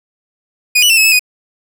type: tone with pitch steps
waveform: sawtooth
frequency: 2468 / 2951 / 2690 / 2581 / 2610 / 2487 Hz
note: D#7 / F#7 / E7 / E7 / E7 / D#7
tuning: -15 / -5 / +34 / -37 / -18 / -1 cents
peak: -4 dBFS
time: 0.75-1.194 s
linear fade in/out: 10 ms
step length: 74 ms
effects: none